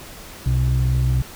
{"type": "tone pair together", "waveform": "sine", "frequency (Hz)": [63.2, 126.4], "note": ["B1", "B2"], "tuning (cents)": [41, 41], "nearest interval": "octave", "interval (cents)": 1200, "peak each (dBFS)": [-17, -16], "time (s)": [0.46, 1.22], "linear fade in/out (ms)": 5, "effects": ["tanh soft clip ceiling -12 dBFS", "pink hiss -39 dBFS RMS until 1.35 s"]}